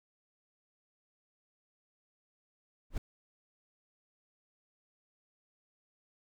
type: noise with exponential growth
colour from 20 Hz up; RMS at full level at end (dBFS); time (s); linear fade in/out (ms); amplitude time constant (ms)
brown; -24; 2.9-2.98; 5; 17
effects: none